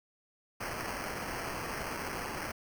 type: noise with sample-and-hold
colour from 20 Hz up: blue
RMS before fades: -38 dBFS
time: 0.6-2.52 s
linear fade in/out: 10 ms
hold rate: 3675 Hz
effects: none